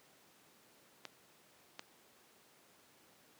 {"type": "clicks", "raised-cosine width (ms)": 0.2, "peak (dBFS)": -26, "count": 2, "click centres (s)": [1.053, 1.794], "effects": ["pink hiss -65 dBFS RMS until 3.39 s", "high-pass 200 Hz 12 dB/octave"]}